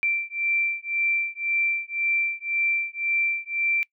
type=beating tone pair; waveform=sine; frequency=2349 / 2350.9 Hz; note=D7 / D7; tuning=0 / +1 cents; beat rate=1.9 Hz; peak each=-26 dBFS; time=0.03-3.83 s; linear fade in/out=0 ms; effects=noise-tail reverb RT60 0.1 s tail -24 dB re dry